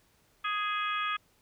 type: harmonic tone with a mistuned harmonic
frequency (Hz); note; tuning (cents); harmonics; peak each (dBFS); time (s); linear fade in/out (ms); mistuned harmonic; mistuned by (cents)
415.3; G#4; 0; 3 / 4 / 5 / 6 / 7 / 8; -31 / -37 / -41 / -37 / -47 / -39; 0.44-1.17; 10; 6; +20
effects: pink hiss -67 dBFS RMS until 1.41 s